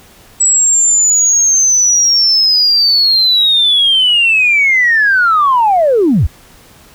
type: linear sweep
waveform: sine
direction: down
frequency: 7850 to 51.91 Hz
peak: -6 dBFS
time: 0.4-6.27 s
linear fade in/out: 10 ms
effects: tanh soft clip ceiling -2 dBFS + pink hiss -42 dBFS RMS until 6.94 s